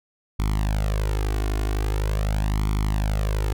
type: tone with flanger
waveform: sawtooth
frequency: 51.91 Hz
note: G#1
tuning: in tune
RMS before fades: -23 dBFS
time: 0.39-3.53 s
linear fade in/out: 5 ms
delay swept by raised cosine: 0.89 to 2.79 ms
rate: 0.43 Hz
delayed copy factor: +0.9
effects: none